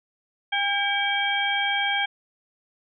harmonic tone with a mistuned harmonic, 804 Hz, G5, 44 cents sharp, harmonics 1 / 2 / 3 / 4, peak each -27 / -27 / -27 / -27 dBFS, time 0.52-2.06 s, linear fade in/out 10 ms, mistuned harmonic 3, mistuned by -85 cents, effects none

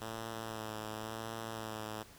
5% pulse tone with vibrato, 110.5 Hz, A2, 8 cents sharp, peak -29 dBFS, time 0.01-2.03 s, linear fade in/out 5 ms, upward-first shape sine, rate 0.93 Hz, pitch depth 35 cents each way, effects pink hiss -57 dBFS RMS until 2.18 s

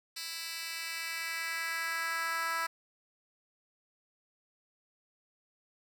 10% pulse tone with high-pass filter sweep, 329.6 Hz, E4, in tune, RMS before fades -36 dBFS, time 0.16-2.67 s, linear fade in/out 10 ms, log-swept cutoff 3600 to 1200 Hz, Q 1.8, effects none

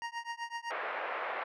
25% pulse tone with tremolo, 935 Hz, A#5, 5 cents sharp, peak -30 dBFS, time 0.02-0.71 s, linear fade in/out 0 ms, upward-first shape triangle, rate 7.9 Hz, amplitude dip 100%
pink band-pass noise, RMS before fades -37 dBFS, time 0.7-1.44 s, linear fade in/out 10 ms, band 550 to 2200 Hz, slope 24 dB/octave
effects low-pass 5000 Hz 12 dB/octave

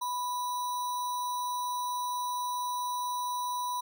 sine tone with sample-and-hold, 987.8 Hz, B5, in tune, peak -30 dBFS, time 0.01-3.81 s, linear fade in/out 10 ms, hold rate 4900 Hz, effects none

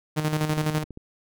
sawtooth tone with tremolo, 153.6 Hz, D#3, 22 cents flat, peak -17 dBFS, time 0.16-0.84 s, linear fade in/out 20 ms, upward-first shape square, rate 12 Hz, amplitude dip 55%
click train, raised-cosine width 3 ms, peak -26 dBFS, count 10, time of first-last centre 0.37-0.974 s, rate 14.9 Hz
effects none

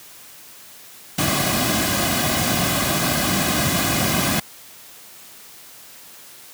pink noise with comb filter, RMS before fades -20 dBFS, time 1.18-4.4 s, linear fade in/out 5 ms, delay 2.2 ms, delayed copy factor -0.7, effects white hiss -43 dBFS RMS until 6.53 s + high-pass 80 Hz 12 dB/octave

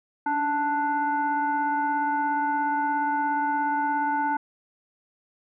sine tone with frequency modulation, 881 Hz, A5, 2 cents sharp, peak -22 dBFS, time 0.26-4.37 s, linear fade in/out 5 ms, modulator 593 Hz, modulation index 0.75, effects none

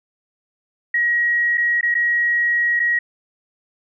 sine tone with dropouts, 1900 Hz, A#6, 33 cents sharp, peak -15 dBFS, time 0.94-2.99 s, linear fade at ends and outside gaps 5 ms, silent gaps 1.574-1.578 / 1.811-1.829 / 1.943-1.95 / 2.795-2.799 s, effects none

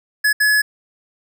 square tone bursts at uneven times, 1700 Hz, G#6, 40 cents sharp, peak -13 dBFS, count 2, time 0.24-0.33 / 0.4-0.62 s, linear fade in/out 10 ms, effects none

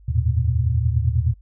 sine tone cluster, 78.9 / 89 / 105.9 / 115.8 / 124.9 Hz, D#2 / F2 / G#2 / A#2 / B2, +25 / +33 / +34 / -11 / +20 cents, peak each -21 / -28 / -26 / -22 / -27 dBFS, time 0.08-1.34 s, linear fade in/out 10 ms, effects noise-tail reverb RT60 0.1 s tail -22 dB re dry + added 50 Hz sine -45 dBFS peak until 1.41 s

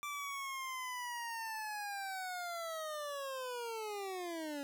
25% pulse linear sweep, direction down, 1174.7 to 277.2 Hz, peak -36 dBFS, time 0.03-4.63 s, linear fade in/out 0 ms, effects none

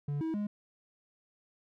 triangle tone with pitch steps, 144.3 / 321.8 / 207.2 Hz, D3 / E4 / G#3, -30 / -42 / -4 cents, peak -29 dBFS, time 0.08-0.47 s, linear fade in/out 5 ms, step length 130 ms, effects none

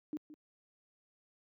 sine tone with echo, 302.9 Hz, D#4, 46 cents flat, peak -35 dBFS, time 0.13-0.17 s, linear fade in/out 0 ms, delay 170 ms, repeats 1, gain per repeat -14 dB, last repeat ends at 0.34 s, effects high-pass 150 Hz 12 dB/octave

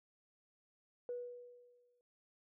sine tone with exponential decay, 487.8 Hz, B4, 21 cents flat, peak -37 dBFS, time 1.09-2.01 s, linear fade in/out 1 ms, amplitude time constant 200 ms, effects noise-tail reverb RT60 0.6 s tail -21 dB re dry + tanh soft clip ceiling -33 dBFS

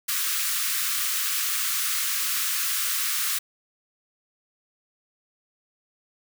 white high-pass noise, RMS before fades -26 dBFS, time 0.08-3.39 s, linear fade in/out 10 ms, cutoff 1100 Hz, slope 96 dB/octave, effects none

